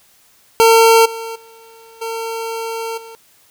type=tone with level steps; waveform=25% pulse; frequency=453.8 Hz; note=A#4; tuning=47 cents flat; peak=-3 / -21 / -37 / -18 / -30 dBFS; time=0.6-3.15 s; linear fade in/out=0 ms; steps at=1.05 / 1.35 / 2.01 / 2.97 s; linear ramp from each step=10 ms; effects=white hiss -52 dBFS RMS until 3.5 s